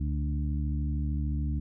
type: harmonic tone with a mistuned harmonic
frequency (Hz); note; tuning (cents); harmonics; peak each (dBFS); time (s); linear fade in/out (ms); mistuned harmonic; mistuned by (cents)
73.4; D2; 0; 1 / 2 / 3 / 4; -28 / -34 / -38 / -40; 0-1.6; 10; 1; -41
effects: none